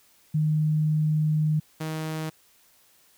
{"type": "tone pair in turn", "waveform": ["sine", "sawtooth"], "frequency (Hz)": [153.9, 157.59], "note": ["D#3", "D#3"], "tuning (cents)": [-19, 22], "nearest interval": "unison", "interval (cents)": 41, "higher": "second", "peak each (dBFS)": [-20, -25], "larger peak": "first", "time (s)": [[0.34, 1.6], [1.8, 2.3]], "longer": "first", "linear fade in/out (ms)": 10, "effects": ["white hiss -60 dBFS RMS until 3.17 s"]}